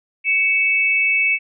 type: tone pair together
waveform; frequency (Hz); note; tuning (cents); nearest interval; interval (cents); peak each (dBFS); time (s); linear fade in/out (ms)
sine; 2240 / 2623; C#7 / E7; +18 / -9; minor third; 273; -17; 0.24-1.39; 50
effects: none